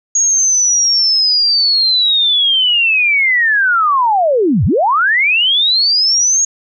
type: linear two-way sweep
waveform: sine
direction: down then up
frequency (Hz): 6660 to 73.42 to 6660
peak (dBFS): -9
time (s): 0.15-6.45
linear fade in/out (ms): 5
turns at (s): 4.65
effects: none